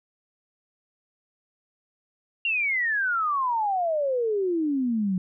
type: exponential sweep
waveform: sine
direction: down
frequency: 2802 to 179.6 Hz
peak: -22 dBFS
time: 2.45-5.18 s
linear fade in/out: 2 ms
effects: none